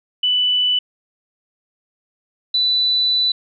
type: tone pair in turn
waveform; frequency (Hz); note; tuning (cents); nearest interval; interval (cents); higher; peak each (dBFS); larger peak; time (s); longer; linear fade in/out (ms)
sine; 2982 / 3980; F#7 / B7; +13 / +13; perfect fourth; 500; second; -14; neither; 0.23-0.79 / 2.54-3.32; second; 5
effects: none